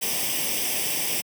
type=noise with comb filter; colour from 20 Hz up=white; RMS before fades=-26 dBFS; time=0.01-1.22 s; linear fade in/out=20 ms; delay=0.36 ms; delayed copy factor=+0.75; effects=high-pass 150 Hz 12 dB/octave

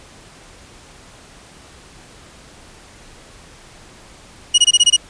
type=tone bursts; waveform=sawtooth; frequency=2900 Hz; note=F#7; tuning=35 cents flat; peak=-4 dBFS; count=7; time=4.54-4.966 s; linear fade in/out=10 ms; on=42 ms; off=22 ms; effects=pink hiss -43 dBFS RMS until 5.09 s + resampled to 22050 Hz

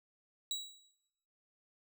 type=tone with exponential decay; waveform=30% pulse; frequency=3888 Hz; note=B7; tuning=28 cents flat; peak=-30 dBFS; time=0.51-0.91 s; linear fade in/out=1 ms; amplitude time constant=86 ms; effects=noise-tail reverb RT60 0.9 s tail -19 dB re dry

